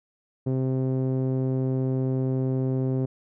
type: tone with low-pass filter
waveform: sawtooth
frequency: 130.7 Hz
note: C3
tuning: 1 cent flat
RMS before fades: -25 dBFS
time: 0.46-3.06 s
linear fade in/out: 10 ms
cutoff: 410 Hz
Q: 1.4
effects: none